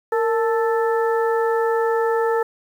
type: harmonic tone with a mistuned harmonic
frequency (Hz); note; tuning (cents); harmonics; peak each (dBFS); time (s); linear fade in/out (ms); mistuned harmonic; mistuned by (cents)
440; A4; 0; 1 / 2 / 3 / 4; -18 / -24 / -28 / -30; 0.12-2.43; 5; 1; +77
effects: 8-bit